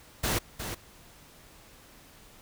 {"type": "noise with echo", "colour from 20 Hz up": "pink", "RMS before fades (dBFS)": -28, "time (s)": [0.23, 0.39], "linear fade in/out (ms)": 10, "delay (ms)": 360, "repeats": 1, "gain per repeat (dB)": -8, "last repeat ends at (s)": 0.75, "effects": ["pink hiss -54 dBFS RMS until 2.41 s"]}